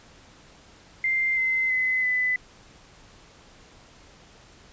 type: tone with pitch steps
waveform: sine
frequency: 2093 / 2063 / 2033 / 2004 Hz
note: C7 / C7 / B6 / B6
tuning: 0 / -25 / +50 / +25 cents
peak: -21 dBFS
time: 1.04-2.36 s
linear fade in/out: 2 ms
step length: 330 ms
effects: pink hiss -52 dBFS RMS until 4.72 s + resampled to 16000 Hz